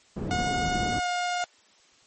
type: low-pass noise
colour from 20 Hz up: white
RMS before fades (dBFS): -31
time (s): 0.16-1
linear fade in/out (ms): 10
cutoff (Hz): 270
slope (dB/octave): 12
type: tone with pitch glide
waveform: sawtooth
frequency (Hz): 723 to 712.6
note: F#5 to F5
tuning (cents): -40 to +35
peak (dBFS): -22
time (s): 0.31-1.44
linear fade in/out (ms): 0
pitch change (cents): -25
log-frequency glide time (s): 0.97-1.07
effects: white hiss -59 dBFS RMS until 2.06 s + MP3 32 kbps